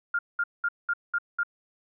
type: tone bursts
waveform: sine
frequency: 1407 Hz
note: F6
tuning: 12 cents sharp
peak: -23 dBFS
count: 6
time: 0.14-1.434 s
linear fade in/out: 5 ms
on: 49 ms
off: 200 ms
effects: none